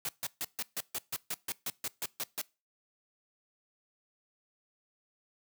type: noise bursts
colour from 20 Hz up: white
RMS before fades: -35 dBFS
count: 14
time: 0.05-2.416 s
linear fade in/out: 2 ms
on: 39 ms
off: 140 ms
effects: noise-tail reverb RT60 0.3 s tail -23 dB re dry + high-pass 100 Hz 12 dB/octave